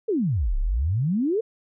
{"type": "exponential two-way sweep", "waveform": "sine", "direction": "down then up", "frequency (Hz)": [475.5, 30.87, 475.5], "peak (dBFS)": -20, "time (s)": [0.08, 1.41], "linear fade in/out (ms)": 10, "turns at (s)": 0.57, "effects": []}